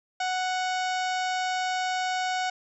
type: harmonic tone with a mistuned harmonic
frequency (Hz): 740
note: F#5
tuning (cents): 0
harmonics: 1 / 2 / 3 / 4 / 5 / 6 / 7 / 8 / 9 / 10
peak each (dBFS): -27 / -33 / -37 / -39 / -41 / -43 / -44 / -45 / -46 / -47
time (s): 0.2-2.5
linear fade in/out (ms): 5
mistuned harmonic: 8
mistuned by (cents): -71
effects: none